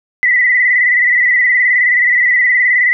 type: tone with vibrato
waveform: sine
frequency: 1975.5 Hz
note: B6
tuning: in tune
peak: -8 dBFS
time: 0.23-2.93 s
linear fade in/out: 0 ms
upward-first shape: square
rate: 19 Hz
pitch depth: 41 cents each way
effects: none